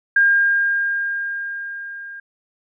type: tone with level ramp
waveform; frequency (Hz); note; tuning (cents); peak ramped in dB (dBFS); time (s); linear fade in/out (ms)
sine; 1610; G6; +46; -10 to -32; 0.16-2.2; 5
effects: none